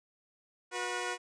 10% pulse tone pair together, 362.7 / 486.2 Hz, F#4 / B4, -34 / -27 cents, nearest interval perfect fourth, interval 507 cents, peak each -28 dBFS, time 0.71-1.18 s, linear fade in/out 50 ms, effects resampled to 22050 Hz

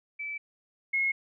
sine tone pair in turn, 2312 / 2166 Hz, D7 / C#7, -28 / -41 cents, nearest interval minor second, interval 113 cents, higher first, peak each -33 / -24 dBFS, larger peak second, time 0.19-0.38 / 0.93-1.12 s, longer neither, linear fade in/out 10 ms, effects none

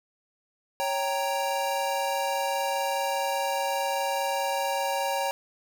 square chord, G diminished, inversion second, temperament equal, 554.4 / 784 / 932.3 Hz, Db5 / G5 / Bb5, 0 / 0 / 0 cents, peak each -31 dBFS, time 0.8-5.31 s, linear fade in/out 0 ms, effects none

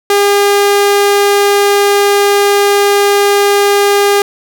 sawtooth tone, 404.4 Hz, G#4, 46 cents flat, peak -3 dBFS, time 0.1-4.22 s, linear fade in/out 2 ms, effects none

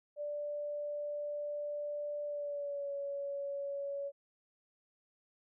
sine tone with pitch glide, 587 to 562.4 Hz, D5 to C#5, -1 to +25 cents, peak -36 dBFS, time 0.16-4.12 s, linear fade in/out 50 ms, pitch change -74 cents, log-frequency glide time 2.25-2.92 s, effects none

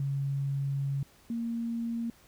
sine tone pair in turn, 138.59 / 232 Hz, C#3 / A#3, 0 / -8 cents, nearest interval major sixth, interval 892 cents, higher second, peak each -28 / -30 dBFS, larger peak first, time 0-1.03 / 1.3-2.1 s, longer first, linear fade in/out 2 ms, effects pink hiss -60 dBFS RMS until 2.27 s

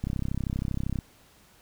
click train, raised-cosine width 5 ms, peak -17 dBFS, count 32, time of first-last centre 0.04-0.988 s, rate 32.7 Hz, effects pink hiss -58 dBFS RMS until 1.61 s

